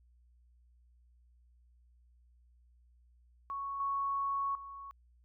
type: tone with level steps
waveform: sine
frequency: 1108.7 Hz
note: C#6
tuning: in tune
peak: -36 / -31 / -44 dBFS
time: 3.5-4.91 s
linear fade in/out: 0 ms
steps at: 3.8 / 4.55 s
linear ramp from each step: 2 ms
effects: added 60 Hz sine -62 dBFS peak until 5.24 s